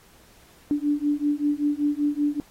sine beating tone pair, 290 / 295.2 Hz, D4 / D4, -22 / +9 cents, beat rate 5.2 Hz, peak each -24 dBFS, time 0.71-2.4 s, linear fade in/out 0 ms, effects pink hiss -55 dBFS RMS until 2.5 s + AAC 48 kbps

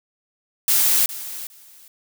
blue noise with echo, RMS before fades -17 dBFS, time 0.68-1.06 s, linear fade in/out 2 ms, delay 410 ms, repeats 2, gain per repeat -15 dB, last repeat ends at 1.88 s, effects none

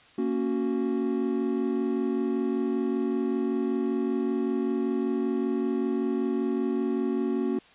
triangle chord, F# major, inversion first, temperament equal with one note detuned, 232 / 277.2 / 370 Hz, A#3 / C#4 / F#4, -8 / 0 / 0 cents, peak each -27 dBFS, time 0.18-7.59 s, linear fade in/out 5 ms, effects white hiss -55 dBFS RMS until 7.74 s + resampled to 8000 Hz

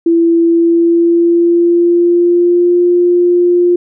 sine tone with pitch glide, 335.1 to 352 Hz, E4 to F4, +29 to +14 cents, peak -6 dBFS, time 0.06-3.76 s, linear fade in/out 5 ms, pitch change +85 cents, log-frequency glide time 0.44-2.8 s, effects none

